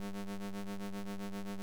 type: ring-modulated tone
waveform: 45% pulse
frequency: 100.9 Hz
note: G#2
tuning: 49 cents flat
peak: -35 dBFS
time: 0-1.62 s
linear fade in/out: 0 ms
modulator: 97.1 Hz
effects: none